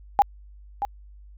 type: tone with echo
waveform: sine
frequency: 810 Hz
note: G#5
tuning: 43 cents flat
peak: -12 dBFS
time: 0.19-0.22 s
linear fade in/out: 0 ms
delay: 630 ms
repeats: 1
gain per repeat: -10 dB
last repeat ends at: 0.85 s
effects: added 50 Hz sine -44 dBFS peak until 1.37 s